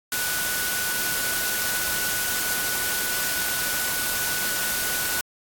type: tone in noise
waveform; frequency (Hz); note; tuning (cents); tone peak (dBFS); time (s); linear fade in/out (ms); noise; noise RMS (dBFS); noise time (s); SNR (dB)
sine; 1480; F#6; 0; -29; 0.12-5.21; 2; white; -26; 0.12-5.21; -6
effects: AAC 64 kbps